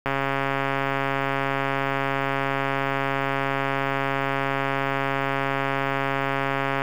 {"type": "click train", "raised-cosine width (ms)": 0.5, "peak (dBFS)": -9, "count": 927, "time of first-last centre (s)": [0.06, 6.819], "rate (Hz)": 137, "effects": ["7-bit"]}